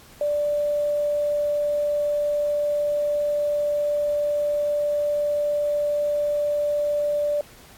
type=tone with quantisation; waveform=sine; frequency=587.3 Hz; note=D5; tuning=in tune; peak=-20 dBFS; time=0.21-7.41 s; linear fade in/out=2 ms; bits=8; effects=pink hiss -49 dBFS RMS until 7.77 s + AAC 64 kbps